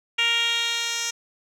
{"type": "tone with band-pass filter sweep", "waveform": "10% pulse", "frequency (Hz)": 466.2, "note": "A#4", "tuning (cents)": 0, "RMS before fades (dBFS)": -24, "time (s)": [0.18, 1.11], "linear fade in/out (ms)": 10, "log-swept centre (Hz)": [2800, 5300], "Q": 3.3, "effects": []}